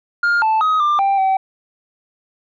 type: tone with pitch steps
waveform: sine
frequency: 1410 / 878 / 1261 / 1191 / 788 / 767 Hz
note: F6 / A5 / D#6 / D6 / G5 / G5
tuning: +16 / -4 / +23 / +24 / +9 / -38 cents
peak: -10 dBFS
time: 0.23-1.37 s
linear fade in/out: 5 ms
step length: 190 ms
effects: tanh soft clip ceiling -12 dBFS